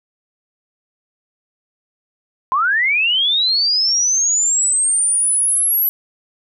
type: linear sweep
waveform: sine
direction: up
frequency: 1000 to 11840 Hz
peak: -13 dBFS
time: 2.52-5.89 s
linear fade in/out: 0 ms
effects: none